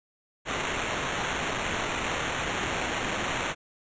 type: noise with sample-and-hold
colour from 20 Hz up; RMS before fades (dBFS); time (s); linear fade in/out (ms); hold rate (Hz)
blue; -30; 0.45-3.55; 50; 4900
effects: resampled to 16000 Hz